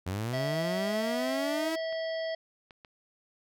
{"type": "linear sweep", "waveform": "sawtooth", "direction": "up", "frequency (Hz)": [87.31, 327.6], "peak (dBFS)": -27, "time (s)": [0.06, 1.76], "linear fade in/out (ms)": 10}
{"type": "harmonic tone", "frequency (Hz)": 650, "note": "E5", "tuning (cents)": -24, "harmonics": [1, 3, 5, 7, 8], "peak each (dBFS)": [-31, -41, -45, -48, -49], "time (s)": [0.33, 2.35], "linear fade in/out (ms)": 5}
{"type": "clicks", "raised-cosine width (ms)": 0.3, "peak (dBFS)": -34, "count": 5, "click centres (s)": [1.071, 1.288, 1.926, 2.708, 2.848]}
{"effects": []}